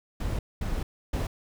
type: noise bursts at uneven times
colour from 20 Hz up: brown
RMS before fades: -29 dBFS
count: 3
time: 0.2-0.39 / 0.61-0.83 / 1.13-1.27 s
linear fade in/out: 5 ms
effects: none